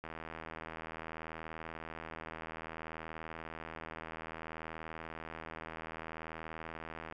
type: click train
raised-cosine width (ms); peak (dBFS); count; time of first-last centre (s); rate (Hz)
0.5; -28; 572; 0.04-7.124; 80.6
effects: none